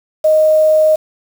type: tone with quantisation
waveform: sine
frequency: 622.3 Hz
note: D#5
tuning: in tune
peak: -7 dBFS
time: 0.24-0.96 s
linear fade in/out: 10 ms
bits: 5
effects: none